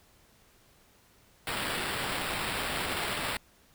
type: noise with sample-and-hold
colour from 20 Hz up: white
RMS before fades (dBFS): -33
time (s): 1.47-3.37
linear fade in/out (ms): 2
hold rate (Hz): 6300
effects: pink hiss -62 dBFS RMS until 3.74 s